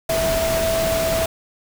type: tone in noise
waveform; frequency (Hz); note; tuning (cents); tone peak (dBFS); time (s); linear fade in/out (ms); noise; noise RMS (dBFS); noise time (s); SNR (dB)
sine; 655; E5; -11; -19; 0.09-1.26; 5; pink; -24; 0.09-1.26; +2
effects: none